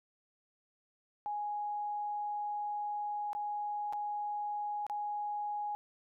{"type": "tone with dropouts", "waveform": "sine", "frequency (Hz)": 830.6, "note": "G#5", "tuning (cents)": 0, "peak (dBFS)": -34, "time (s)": [1.26, 5.75], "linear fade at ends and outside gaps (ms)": 0, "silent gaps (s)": [[3.331, 3.35], [3.926, 3.933], [4.866, 4.898]], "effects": []}